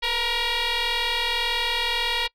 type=tone with frequency modulation; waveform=sine; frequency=493.9 Hz; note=B4; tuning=in tune; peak=-19 dBFS; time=0.02-2.28 s; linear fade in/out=20 ms; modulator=473 Hz; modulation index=8; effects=noise-tail reverb RT60 0.1 s tail -26 dB re dry + tanh soft clip ceiling -21 dBFS